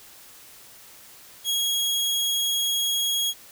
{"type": "tone", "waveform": "sawtooth", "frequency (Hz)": 3305, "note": "G#7", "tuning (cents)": -9, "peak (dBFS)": -19, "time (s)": [1.44, 3.34], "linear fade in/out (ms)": 50, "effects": ["white hiss -48 dBFS RMS until 3.51 s"]}